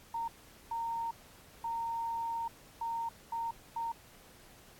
sine tone bursts at uneven times, 921 Hz, A#5, 21 cents flat, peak -33 dBFS, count 6, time 0.14-0.28 / 0.71-1.11 / 1.64-2.48 / 2.81-3.09 / 3.32-3.51 / 3.76-3.92 s, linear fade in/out 5 ms, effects pink hiss -58 dBFS RMS until 4.79 s + AAC 64 kbps

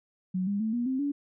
sine tone with pitch steps, 185 / 201.7 / 220 / 239.9 / 261.6 / 285.3 Hz, F#3 / G3 / A3 / A#3 / C4 / C#4, 0 / +50 / 0 / +50 / 0 / +50 cents, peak -26 dBFS, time 0.34-1.12 s, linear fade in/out 10 ms, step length 130 ms, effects none

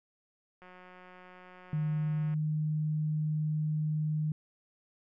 click train, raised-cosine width 0.5 ms, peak -38 dBFS, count 314, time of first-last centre 0.62-2.34 s, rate 182 Hz
sine tone, 153.6 Hz, D#3, 22 cents flat, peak -28 dBFS, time 1.73-4.32 s, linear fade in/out 2 ms
effects none

